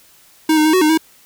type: tone with pitch steps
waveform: square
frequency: 314.8 / 306.9 / 313.3 / 371.6 / 307 / 319.6 Hz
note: D#4 / D#4 / D#4 / F#4 / D#4 / D#4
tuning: +20 / -24 / +12 / +7 / -23 / +47 cents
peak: -11 dBFS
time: 0.49-0.976 s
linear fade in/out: 5 ms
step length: 81 ms
effects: white hiss -49 dBFS RMS until 1.25 s